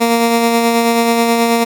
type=tone with tremolo; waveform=15% pulse; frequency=232.4 Hz; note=A#3; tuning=5 cents flat; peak=-3 dBFS; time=0-1.65 s; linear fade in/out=20 ms; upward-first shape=sine; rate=9.3 Hz; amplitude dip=30%; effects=7-bit